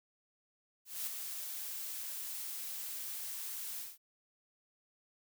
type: noise with ADSR envelope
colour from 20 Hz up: blue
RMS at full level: -37 dBFS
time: 0.85-3.98 s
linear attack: 220 ms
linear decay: 6 ms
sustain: -5 dB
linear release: 190 ms
effects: none